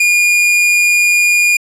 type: tone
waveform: 45% pulse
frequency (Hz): 2429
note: D#7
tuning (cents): -42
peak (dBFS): -8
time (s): 0-1.57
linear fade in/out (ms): 5
effects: low-pass 11000 Hz 12 dB/octave